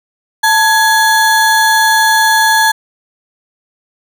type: ring-modulated tone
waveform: square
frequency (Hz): 1279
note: D#6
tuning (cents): +47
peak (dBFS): -5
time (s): 0.43-2.72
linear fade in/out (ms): 10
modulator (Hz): 394
effects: none